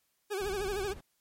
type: tone with vibrato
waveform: 40% pulse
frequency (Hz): 395.7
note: G4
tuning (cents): +16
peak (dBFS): -31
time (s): 0.3-0.94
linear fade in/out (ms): 20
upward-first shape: sine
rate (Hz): 13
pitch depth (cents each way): 110
type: noise with tremolo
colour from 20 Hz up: brown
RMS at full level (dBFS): -42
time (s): 0.4-1.01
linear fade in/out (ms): 5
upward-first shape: sine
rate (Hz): 16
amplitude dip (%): 30
effects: white hiss -75 dBFS RMS until 1.2 s + MP3 64 kbps